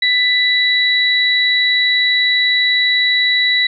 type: tone pair together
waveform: sine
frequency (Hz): 1988 / 3920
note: B6 / B7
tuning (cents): +11 / -14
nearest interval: octave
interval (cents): 1175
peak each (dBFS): -14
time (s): 0.02-3.67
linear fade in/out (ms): 5
effects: none